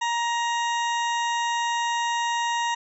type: harmonic tone with a mistuned harmonic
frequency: 940 Hz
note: A#5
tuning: 14 cents sharp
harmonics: 1 / 2 / 3 / 4 / 6 / 7 / 8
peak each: -24 / -30 / -34 / -36 / -40 / -41 / -42 dBFS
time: 0.01-2.75 s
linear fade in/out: 10 ms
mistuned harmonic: 6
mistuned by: +69 cents
effects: none